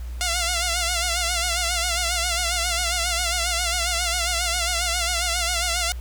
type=tone with vibrato; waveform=5% pulse; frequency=698.5 Hz; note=F5; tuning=in tune; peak=-10 dBFS; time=0.21-5.92 s; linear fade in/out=0 ms; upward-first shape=sine; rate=7.4 Hz; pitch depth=76 cents each way; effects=added 60 Hz sine -29 dBFS peak until 6 s + pink hiss -49 dBFS RMS until 6 s